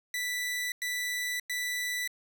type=tone bursts; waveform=sawtooth; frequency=1975.5 Hz; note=B6; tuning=in tune; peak=-27 dBFS; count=3; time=0.14-2.076 s; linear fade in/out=2 ms; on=580 ms; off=98 ms; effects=none